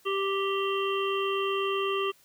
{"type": "harmonic tone", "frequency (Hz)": 392, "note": "G4", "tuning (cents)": 0, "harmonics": [1, 3, 5, 7, 8], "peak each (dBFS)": [-28, -31, -43, -35, -37], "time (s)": [0.05, 2.12], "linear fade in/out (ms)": 20, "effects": ["white hiss -61 dBFS RMS until 2.24 s"]}